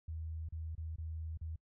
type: tone with dropouts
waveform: sine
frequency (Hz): 80.1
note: E2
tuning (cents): -49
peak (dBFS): -39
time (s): 0.08-1.56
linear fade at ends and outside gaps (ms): 5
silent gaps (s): 0.488-0.523 / 0.752-0.778 / 0.96-0.982 / 1.374-1.412
effects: noise-tail reverb RT60 0.1 s tail -26 dB re dry